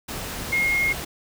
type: tone in noise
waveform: sine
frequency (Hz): 2146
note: C7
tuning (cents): +43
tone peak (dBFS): -19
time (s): 0.52-0.93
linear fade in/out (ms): 10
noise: pink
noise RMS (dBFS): -32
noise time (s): 0.08-1.05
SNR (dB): +10
effects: none